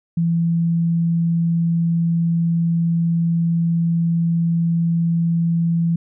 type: tone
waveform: sine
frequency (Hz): 167.7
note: E3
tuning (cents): +30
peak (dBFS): -15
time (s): 0.17-5.96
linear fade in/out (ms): 5
effects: none